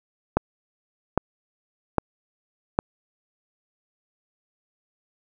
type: click train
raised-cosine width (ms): 1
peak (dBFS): -4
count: 4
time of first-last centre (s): 0.37-2.789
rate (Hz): 1.24
effects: none